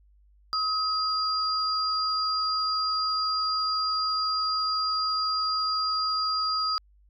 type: tone pair together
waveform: sine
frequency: 1272 / 4802 Hz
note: D#6 / D8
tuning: +38 / +38 cents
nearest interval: octave + major seventh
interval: 2300 cents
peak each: -27 dBFS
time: 0.53-6.78 s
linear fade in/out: 0 ms
effects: added 50 Hz sine -56 dBFS peak until 7.09 s